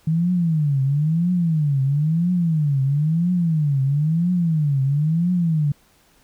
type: tone with vibrato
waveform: sine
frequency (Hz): 155.56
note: D#3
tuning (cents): 0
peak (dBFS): -16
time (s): 0.07-5.72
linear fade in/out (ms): 5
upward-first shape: triangle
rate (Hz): 1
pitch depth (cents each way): 280
effects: pink hiss -57 dBFS RMS until 6.23 s